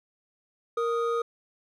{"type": "tone pair together", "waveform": "triangle", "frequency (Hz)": [466.2, 1244.6], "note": ["A#4", "D#6"], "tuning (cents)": [0, 0], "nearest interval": "octave + perfect fourth", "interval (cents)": 1700, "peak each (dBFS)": [-24, -28], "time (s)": [0.77, 1.22], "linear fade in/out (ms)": 5, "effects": []}